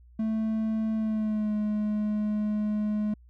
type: tone with pitch glide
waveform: triangle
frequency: 220 to 211.2 Hz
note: A3 to G#3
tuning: 0 to +29 cents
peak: -23 dBFS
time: 0.19-3.14 s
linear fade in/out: 5 ms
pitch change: -71 cents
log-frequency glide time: 0.95-1.54 s
effects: added 60 Hz sine -51 dBFS peak until 3.29 s